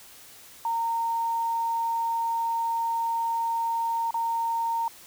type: tone with dropouts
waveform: sine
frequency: 920 Hz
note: A#5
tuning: 23 cents flat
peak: -24 dBFS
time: 0.65-4.88 s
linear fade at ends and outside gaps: 2 ms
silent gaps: 4.108-4.142 s
effects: white hiss -49 dBFS RMS until 5.06 s